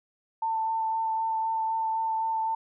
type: tone with vibrato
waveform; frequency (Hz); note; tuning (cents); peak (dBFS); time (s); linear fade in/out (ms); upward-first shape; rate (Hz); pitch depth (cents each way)
sine; 892; A5; +23; -25; 0.42-2.55; 5; sine; 3.9; 12
effects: none